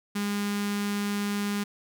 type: tone with notch filter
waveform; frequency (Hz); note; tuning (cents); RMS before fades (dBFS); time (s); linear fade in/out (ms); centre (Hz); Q
sawtooth; 204; G#3; -31; -29; 0.15-1.64; 10; 580; 0.81
effects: none